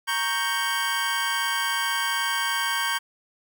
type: chord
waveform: 25% pulse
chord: G diminished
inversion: first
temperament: equal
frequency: 932.3 / 1108.7 / 1568 Hz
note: Bb5 / Db6 / G6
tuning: 0 / 0 / 0 cents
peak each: -26 / -26 / -22 dBFS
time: 0.07-2.99 s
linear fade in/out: 20 ms
effects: none